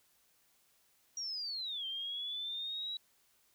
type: linear two-way sweep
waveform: sine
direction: down then up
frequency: 5730 to 3136 to 3906 Hz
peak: -37 dBFS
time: 1.17-2.97 s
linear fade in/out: 2 ms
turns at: 1.86 s
effects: white hiss -71 dBFS RMS until 3.54 s